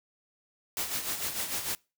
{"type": "noise with tremolo", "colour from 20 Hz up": "white", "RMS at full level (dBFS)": -31, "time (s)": [0.77, 1.75], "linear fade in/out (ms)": 0, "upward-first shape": "sine", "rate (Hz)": 6.7, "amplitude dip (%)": 60, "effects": ["noise-tail reverb RT60 0.3 s tail -25 dB re dry"]}